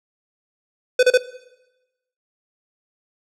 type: tone bursts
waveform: square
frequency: 502 Hz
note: B4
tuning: 28 cents sharp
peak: -11 dBFS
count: 3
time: 0.99-1.176 s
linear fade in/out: 5 ms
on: 40 ms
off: 33 ms
effects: noise-tail reverb RT60 1.0 s tail -18 dB re dry + low-pass 7000 Hz 12 dB/octave